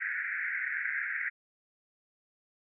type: band-pass noise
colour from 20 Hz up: pink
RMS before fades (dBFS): -34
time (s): 0-1.3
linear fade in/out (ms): 20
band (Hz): 1500 to 2200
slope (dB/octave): 96
effects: none